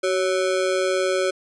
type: ring-modulated tone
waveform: square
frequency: 466.2 Hz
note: A#4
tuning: in tune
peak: -17 dBFS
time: 0.03-1.31 s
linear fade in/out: 10 ms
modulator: 89.3 Hz
effects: resampled to 22050 Hz